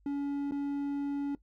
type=tone with dropouts; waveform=triangle; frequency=283.1 Hz; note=C#4; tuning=37 cents sharp; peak=-28 dBFS; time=0.06-1.35 s; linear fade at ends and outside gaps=2 ms; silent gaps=0.511-0.52 s; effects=noise-tail reverb RT60 0.1 s tail -19 dB re dry + added 50 Hz sine -62 dBFS peak until 1.42 s